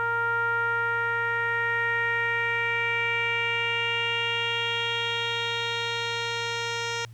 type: tone with low-pass filter sweep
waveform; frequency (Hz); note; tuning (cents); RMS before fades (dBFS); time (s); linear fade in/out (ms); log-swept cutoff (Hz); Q
10% pulse; 466.2; A#4; 0; -27; 0-7.05; 0; 1300 to 5000; 4
effects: added 115 Hz sine -42 dBFS peak until 7.13 s + pink hiss -61 dBFS RMS until 7.13 s